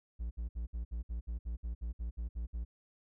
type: tone bursts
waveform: triangle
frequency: 57.8 Hz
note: A#1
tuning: 14 cents flat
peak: -33 dBFS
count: 14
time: 0.19-2.65 s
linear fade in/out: 20 ms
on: 120 ms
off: 60 ms
effects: none